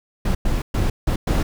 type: noise bursts at uneven times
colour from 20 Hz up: brown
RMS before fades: -19 dBFS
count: 5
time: 0.25-0.35 / 0.45-0.62 / 0.74-0.9 / 1.07-1.16 / 1.27-1.43 s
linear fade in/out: 5 ms
effects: none